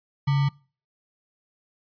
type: tone with sample-and-hold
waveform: sine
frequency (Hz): 140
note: C#3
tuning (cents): +18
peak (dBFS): -18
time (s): 0.27-0.49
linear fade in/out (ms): 10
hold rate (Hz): 1050
effects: noise-tail reverb RT60 0.4 s tail -24 dB re dry + resampled to 11025 Hz